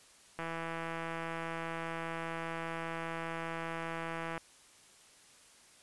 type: click train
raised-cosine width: 0.5 ms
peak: -24 dBFS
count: 659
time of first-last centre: 0.39-4.378 s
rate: 165 Hz
effects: white hiss -60 dBFS RMS until 5.82 s + resampled to 24000 Hz